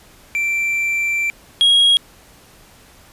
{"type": "tone pair in turn", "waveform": "triangle", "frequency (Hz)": [2347, 3290], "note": ["D7", "G#7"], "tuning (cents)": [-2, -17], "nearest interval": "tritone", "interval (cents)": 585, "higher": "second", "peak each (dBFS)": [-15, -8], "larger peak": "second", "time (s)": [[0.35, 1.3], [1.61, 1.97]], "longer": "first", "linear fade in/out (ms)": 0, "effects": ["pink hiss -47 dBFS RMS until 3.12 s", "resampled to 32000 Hz"]}